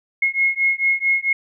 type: beating tone pair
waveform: sine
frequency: 2161 / 2165.5 Hz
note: C#7 / C#7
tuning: -45 / -41 cents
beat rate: 4.5 Hz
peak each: -19 dBFS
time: 0.22-1.33 s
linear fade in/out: 5 ms
effects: none